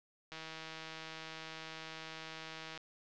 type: click train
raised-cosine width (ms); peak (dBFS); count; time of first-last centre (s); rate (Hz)
0.2; -28; 394; 0.32-2.776; 160
effects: low-pass 5000 Hz 12 dB/octave